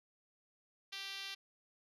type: tone with band-pass filter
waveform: 5% pulse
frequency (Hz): 392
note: G4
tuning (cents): 0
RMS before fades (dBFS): -45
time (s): 0.92-1.35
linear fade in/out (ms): 10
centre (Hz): 3700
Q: 1.1
effects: none